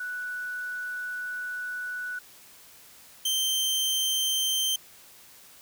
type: tone pair in turn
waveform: sine / sawtooth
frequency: 1480 / 3127 Hz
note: F#6 / G7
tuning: 0 / -5 cents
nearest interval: octave + minor second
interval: 1295 cents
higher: second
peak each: -31 / -21 dBFS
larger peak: second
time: 0-2.19 / 3.25-4.76 s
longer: first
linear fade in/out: 5 ms
effects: white hiss -52 dBFS RMS until 5.61 s